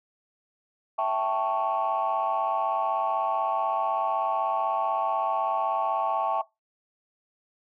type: chord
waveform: sine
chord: A dominant seventh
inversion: second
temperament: equal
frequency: 659.3 / 784 / 880 / 1108.7 Hz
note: E5 / G5 / A5 / C#6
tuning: 0 / 0 / 0 / 0 cents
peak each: -28 dBFS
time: 0.98-6.42 s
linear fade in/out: 10 ms
effects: noise-tail reverb RT60 0.2 s tail -20 dB re dry + tanh soft clip ceiling -17 dBFS